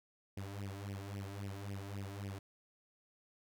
sawtooth tone with flanger, 99.3 Hz, G2, 23 cents sharp, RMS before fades -44 dBFS, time 0.37-2.39 s, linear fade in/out 5 ms, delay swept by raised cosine 0.36 to 3.16 ms, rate 3.7 Hz, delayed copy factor +0.9, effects none

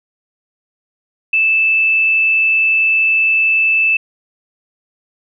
sine tone with frequency modulation, 2633 Hz, E7, 3 cents flat, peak -10 dBFS, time 1.33-3.97 s, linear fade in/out 5 ms, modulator 90.7 Hz, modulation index 0.24, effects none

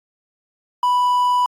triangle tone with quantisation, 987.8 Hz, B5, in tune, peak -12 dBFS, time 0.83-1.46 s, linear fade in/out 2 ms, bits 7, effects AAC 48 kbps

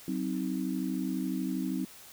sine chord, C diminished, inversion second, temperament just, 188.37 / 261.6 / 314 Hz, Gb3 / C4 / Eb4, +31 / 0 / +16 cents, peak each -34 / -33 / -35 dBFS, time 0.08-1.85 s, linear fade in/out 2 ms, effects white hiss -51 dBFS RMS until 2.12 s

